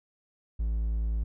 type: tone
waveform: triangle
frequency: 55 Hz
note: A1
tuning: in tune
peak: -24 dBFS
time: 0.59-1.24 s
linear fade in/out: 10 ms
effects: none